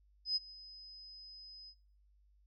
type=tone with ADSR envelope; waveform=sine; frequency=5040 Hz; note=D#8; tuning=21 cents sharp; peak=-29 dBFS; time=0.25-1.75 s; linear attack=110 ms; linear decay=25 ms; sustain=-21 dB; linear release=65 ms; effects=noise-tail reverb RT60 0.5 s tail -23 dB re dry + added 50 Hz sine -65 dBFS peak until 2.46 s